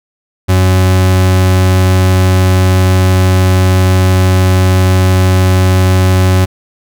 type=tone; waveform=40% pulse; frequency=93 Hz; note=F#2; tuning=9 cents sharp; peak=-5 dBFS; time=0.48-6.46 s; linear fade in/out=20 ms; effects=none